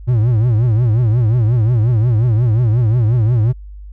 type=tone with vibrato; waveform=triangle; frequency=115.2 Hz; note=A#2; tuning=20 cents flat; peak=-8 dBFS; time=0.07-3.53 s; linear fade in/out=20 ms; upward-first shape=triangle; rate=5.6 Hz; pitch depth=190 cents each way; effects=added 50 Hz sine -30 dBFS peak until 3.92 s